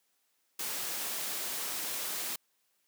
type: noise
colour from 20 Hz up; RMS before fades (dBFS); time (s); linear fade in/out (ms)
white; -36; 0.59-2.36; 5
effects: white hiss -75 dBFS RMS until 2.87 s + high-pass 200 Hz 12 dB/octave